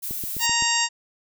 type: noise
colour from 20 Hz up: violet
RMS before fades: -30 dBFS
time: 0.02-0.47 s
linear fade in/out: 20 ms
type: click train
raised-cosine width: 3 ms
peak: -23 dBFS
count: 5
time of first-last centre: 0.11-0.623 s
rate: 7.79 Hz
type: harmonic tone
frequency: 932.3 Hz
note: A#5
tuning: in tune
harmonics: 1 / 2 / 3 / 4 / 5 / 6 / 7 / 8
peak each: -27 / -27 / -26 / -32 / -28 / -29 / -33 / -25 dBFS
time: 0.39-0.89 s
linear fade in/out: 50 ms
effects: none